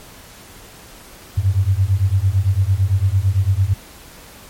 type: beating tone pair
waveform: sine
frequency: 92 / 100.9 Hz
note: F#2 / G#2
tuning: -9 / -49 cents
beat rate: 8.9 Hz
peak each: -16 dBFS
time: 1.37-3.74 s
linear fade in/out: 10 ms
effects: pink hiss -41 dBFS RMS until 4.49 s + MP3 64 kbps